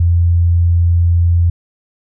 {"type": "tone", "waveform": "sine", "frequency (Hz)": 85.7, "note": "F2", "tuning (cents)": -32, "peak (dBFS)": -8, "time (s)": [0, 1.5], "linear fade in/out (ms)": 5, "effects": []}